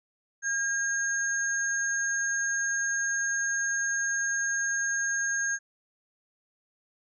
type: tone pair together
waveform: sine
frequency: 1618 / 6472 Hz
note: G#6 / G#8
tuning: -46 / -46 cents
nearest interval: 2 octaves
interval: 2400 cents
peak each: -27 / -31 dBFS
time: 0.42-5.59 s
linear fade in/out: 50 ms
effects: none